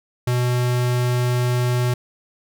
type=tone; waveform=square; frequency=123.47 Hz; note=B2; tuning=in tune; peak=-18 dBFS; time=0.27-1.94 s; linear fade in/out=5 ms; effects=none